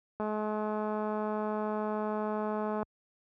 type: click train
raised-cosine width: 1 ms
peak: -21 dBFS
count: 561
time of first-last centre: 0.2-2.829 s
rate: 213 Hz
effects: high-pass 60 Hz 12 dB/octave